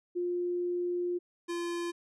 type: tone pair in turn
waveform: sine / square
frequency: 353.2 / 344.5 Hz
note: F4 / F4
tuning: +20 / -24 cents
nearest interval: unison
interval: 44 cents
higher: first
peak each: -29 / -33 dBFS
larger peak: first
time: 0.15-1.19 / 1.48-1.92 s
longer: first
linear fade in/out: 20 ms
effects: resampled to 24000 Hz